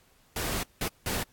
pink noise bursts at uneven times, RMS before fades -31 dBFS, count 3, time 0.36-0.63 / 0.81-0.88 / 1.06-1.23 s, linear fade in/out 2 ms, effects pink hiss -63 dBFS RMS until 1.32 s + AAC 64 kbps

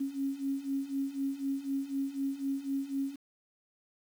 sine beating tone pair, 271.4 / 275.4 Hz, C#4 / C#4, -36 / -11 cents, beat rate 4 Hz, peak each -36 / -33 dBFS, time 0-3.16 s, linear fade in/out 10 ms, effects 9-bit

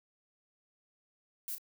violet noise with echo, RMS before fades -39 dBFS, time 1.48-1.55 s, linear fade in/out 0 ms, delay 32 ms, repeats 1, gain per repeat -8 dB, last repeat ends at 1.582 s, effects none

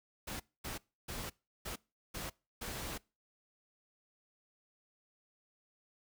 pink noise bursts at uneven times, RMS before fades -42 dBFS, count 6, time 0.27-0.4 / 0.64-0.78 / 1.08-1.3 / 1.65-1.76 / 2.14-2.3 / 2.61-2.98 s, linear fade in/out 10 ms, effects noise-tail reverb RT60 0.3 s tail -24 dB re dry

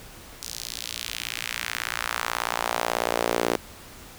sawtooth tone with high-pass filter sweep, 58.27 Hz, A#1, in tune, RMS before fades -29 dBFS, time 0.42-3.56 s, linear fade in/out 5 ms, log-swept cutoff 5400 to 380 Hz, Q 1.5, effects pink hiss -45 dBFS RMS until 4.18 s

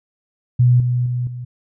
sine tone with level steps, 123.3 Hz, B2, 2 cents flat, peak -9 / -15 / -18 / -26 dBFS, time 0.59-1.45 s, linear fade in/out 10 ms, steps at 0.8 / 1.06 / 1.27 s, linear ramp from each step 2 ms, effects none

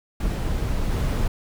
brown noise with level steps, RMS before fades -24 / -22 dBFS, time 0.2-1.28 s, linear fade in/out 5 ms, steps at 0.9 s, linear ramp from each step 20 ms, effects none

